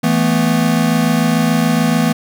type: chord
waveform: square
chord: E suspended fourth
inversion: none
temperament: equal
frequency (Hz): 164.81 / 220 / 246.9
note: E3 / A3 / B3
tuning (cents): 0 / 0 / 0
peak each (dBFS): -17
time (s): 0.03-2.13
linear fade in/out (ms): 10
effects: none